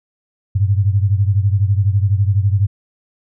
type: beating tone pair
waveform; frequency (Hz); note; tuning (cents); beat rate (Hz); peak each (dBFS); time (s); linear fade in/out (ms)
sine; 96.9 / 108.9; G2 / A2; -20 / -17; 12; -13 / -17; 0.55-2.67; 10
effects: none